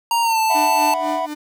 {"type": "tone with pitch glide", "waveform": "square", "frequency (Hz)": [932.3, 883.5], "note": ["A#5", "A5"], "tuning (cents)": [0, 7], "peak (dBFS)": -16, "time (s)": [0.11, 0.94], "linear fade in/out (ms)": 2, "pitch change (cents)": -93, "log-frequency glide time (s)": [0.22, 0.4]}
{"type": "chord", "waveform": "triangle", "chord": "E suspended second", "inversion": "none", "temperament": "equal", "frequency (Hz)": [659.3, 740, 987.8], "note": ["E5", "F#5", "B5"], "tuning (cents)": [0, 0, 0], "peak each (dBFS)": -22, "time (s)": [0.49, 1.27], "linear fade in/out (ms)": 20}
{"type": "tone with tremolo", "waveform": "45% pulse", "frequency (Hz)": 299.7, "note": "D4", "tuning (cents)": 35, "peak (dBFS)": -24, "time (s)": [0.54, 1.35], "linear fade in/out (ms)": 20, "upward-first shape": "sine", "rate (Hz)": 4, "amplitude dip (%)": 85}
{"effects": []}